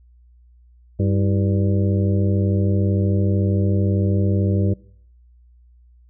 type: harmonic tone with a mistuned harmonic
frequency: 98 Hz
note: G2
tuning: in tune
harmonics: 1 / 2 / 3 / 4 / 5 / 6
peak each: -17 / -23 / -27 / -29 / -31 / -33 dBFS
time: 0.99-4.74 s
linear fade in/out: 10 ms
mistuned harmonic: 3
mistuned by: +140 cents
effects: noise-tail reverb RT60 0.6 s tail -22 dB re dry + added 60 Hz sine -48 dBFS peak until 6.09 s